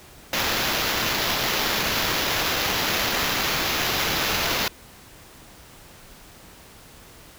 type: noise with sample-and-hold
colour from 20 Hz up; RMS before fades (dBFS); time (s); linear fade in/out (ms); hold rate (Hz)
white; -24; 0.33-4.68; 2; 8820
effects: pink hiss -47 dBFS RMS until 7.38 s